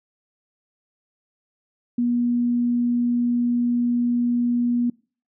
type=tone; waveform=sine; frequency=240.9 Hz; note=B3; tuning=43 cents flat; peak=-18 dBFS; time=1.98-4.9 s; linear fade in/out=5 ms; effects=noise-tail reverb RT60 0.4 s tail -25 dB re dry